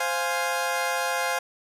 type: chord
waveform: 20% pulse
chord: F minor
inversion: second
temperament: equal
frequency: 523.3 / 698.5 / 830.6 Hz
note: C5 / F5 / Ab5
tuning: 0 / 0 / 0 cents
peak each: -24 dBFS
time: 0-1.39 s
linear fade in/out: 5 ms
effects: resampled to 32000 Hz + 9-bit